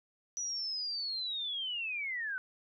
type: linear sweep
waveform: sine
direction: down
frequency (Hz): 5920 to 1480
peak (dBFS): -34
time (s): 0.37-2.38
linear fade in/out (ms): 0
effects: none